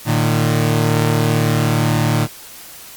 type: tone pair together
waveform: sawtooth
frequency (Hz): 113.72 / 151.8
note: A#2 / D#3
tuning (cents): -42 / -42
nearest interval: perfect fourth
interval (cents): 500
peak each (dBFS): -12 / -13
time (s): 0.05-2.28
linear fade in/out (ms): 50
effects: white hiss -37 dBFS RMS until 2.96 s + Opus 48 kbps